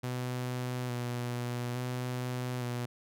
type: tone with vibrato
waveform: sawtooth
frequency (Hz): 123.47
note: B2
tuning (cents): 0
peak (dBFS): -29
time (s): 0.03-2.86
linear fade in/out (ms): 10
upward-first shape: square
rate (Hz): 0.58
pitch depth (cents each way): 23
effects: none